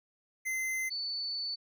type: tone pair in turn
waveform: square / sine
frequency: 2065 / 4486 Hz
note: C7 / C#8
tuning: -23 / +20 cents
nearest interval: octave + minor second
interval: 1343 cents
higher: second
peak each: -32 / -33 dBFS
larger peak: first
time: 0.45-0.9 / 0.9-1.56 s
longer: second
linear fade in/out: 20 ms
effects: none